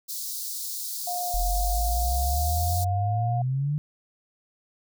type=high-pass noise; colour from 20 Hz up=white; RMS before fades=-33 dBFS; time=0.08-2.85 s; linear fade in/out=20 ms; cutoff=4000 Hz; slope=48 dB/octave
type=tone; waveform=sine; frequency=711 Hz; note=F5; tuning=31 cents sharp; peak=-28 dBFS; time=1.07-3.42 s; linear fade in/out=5 ms
type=exponential sweep; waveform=sine; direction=up; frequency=41.01 to 151.7 Hz; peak=-23 dBFS; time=1.34-3.78 s; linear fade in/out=0 ms
effects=none